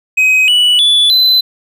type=tone with pitch steps; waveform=triangle; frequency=2526 / 2952 / 3451 / 4033 Hz; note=D#7 / F#7 / A7 / B7; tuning=+26 / -5 / -34 / +36 cents; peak=-5 dBFS; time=0.17-1.41 s; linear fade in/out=10 ms; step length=310 ms; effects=none